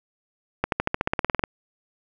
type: accelerating click train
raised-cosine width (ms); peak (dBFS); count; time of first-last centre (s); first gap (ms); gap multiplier
0.5; -6; 14; 0.64-1.438; 82; 0.95
effects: none